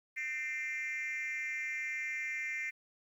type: tone with frequency modulation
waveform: sine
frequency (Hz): 2093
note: C7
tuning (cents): 0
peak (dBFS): -33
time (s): 0.16-2.71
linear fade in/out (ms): 20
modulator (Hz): 280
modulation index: 0.95
effects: tanh soft clip ceiling -33 dBFS + 11-bit